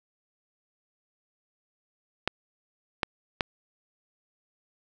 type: clicks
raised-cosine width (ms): 0.3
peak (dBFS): -8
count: 3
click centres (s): 2.276 / 3.032 / 3.408
effects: none